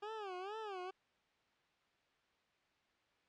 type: tone with vibrato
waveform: 20% pulse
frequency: 400.2 Hz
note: G4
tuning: 36 cents sharp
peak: -38 dBFS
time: 0.02-0.91 s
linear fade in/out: 10 ms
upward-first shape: sine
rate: 2.2 Hz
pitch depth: 180 cents each way
effects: white hiss -75 dBFS RMS until 3.28 s + low-pass 3000 Hz 12 dB/octave